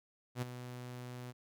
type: tone with ADSR envelope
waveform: sawtooth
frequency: 124 Hz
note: B2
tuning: 7 cents sharp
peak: -29 dBFS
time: 0.35-1.33 s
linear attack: 70 ms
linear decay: 16 ms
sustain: -11 dB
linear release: 32 ms
effects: none